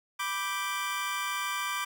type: chord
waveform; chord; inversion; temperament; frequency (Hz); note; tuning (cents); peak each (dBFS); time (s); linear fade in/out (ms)
25% pulse; G major; first; equal; 987.8 / 1174.7 / 1568; B5 / D6 / G6; 0 / 0 / 0; -33 / -29 / -33; 0.19-1.85; 10
effects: none